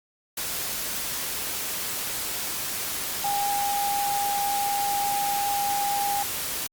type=tone in noise; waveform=sine; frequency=808 Hz; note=G#5; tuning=48 cents flat; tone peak=-24 dBFS; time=3.24-6.23 s; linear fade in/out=5 ms; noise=white; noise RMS=-30 dBFS; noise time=0.37-6.67 s; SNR=+3 dB; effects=Opus 48 kbps